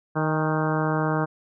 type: harmonic tone with a mistuned harmonic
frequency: 155.6 Hz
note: D#3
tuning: in tune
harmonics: 1 / 2 / 3 / 4 / 5 / 6 / 7 / 8 / 9 / 10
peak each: -25 / -28 / -30 / -31 / -32 / -33 / -33 / -34 / -35 / -35 dBFS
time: 0.15-1.26 s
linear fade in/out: 20 ms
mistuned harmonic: 5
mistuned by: +37 cents
effects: none